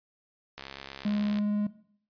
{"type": "click train", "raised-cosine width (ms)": 0.2, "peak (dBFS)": -22, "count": 56, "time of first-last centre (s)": [0.58, 1.386], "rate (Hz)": 68.2}
{"type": "tone with vibrato", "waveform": "triangle", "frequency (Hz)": 207.7, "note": "G#3", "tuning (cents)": 0, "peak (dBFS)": -23, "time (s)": [1.05, 1.67], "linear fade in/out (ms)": 5, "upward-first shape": "sine", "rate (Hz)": 19, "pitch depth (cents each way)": 9}
{"effects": ["noise-tail reverb RT60 0.6 s tail -17 dB re dry", "resampled to 11025 Hz"]}